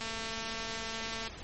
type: click train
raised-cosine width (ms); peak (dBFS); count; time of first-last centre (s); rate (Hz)
0.2; -21; 286; 0.01-1.277; 225
effects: pink hiss -46 dBFS RMS until 1.43 s + MP3 32 kbps